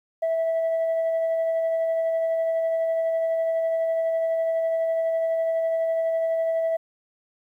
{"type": "tone with tremolo", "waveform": "sine", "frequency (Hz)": 655, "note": "E5", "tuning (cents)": -11, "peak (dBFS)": -18, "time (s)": [0.22, 6.77], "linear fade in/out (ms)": 10, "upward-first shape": "sine", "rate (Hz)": 12, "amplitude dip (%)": 25, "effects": ["tanh soft clip ceiling -19 dBFS", "10-bit"]}